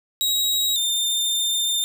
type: tone pair in turn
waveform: sawtooth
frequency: 3822 / 3607 Hz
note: A#7 / A7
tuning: +43 / +42 cents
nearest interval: minor second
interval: 101 cents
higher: first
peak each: -16 / -17 dBFS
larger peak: first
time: 0.21-0.76 / 0.76-1.84 s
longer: second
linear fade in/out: 0 ms
effects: none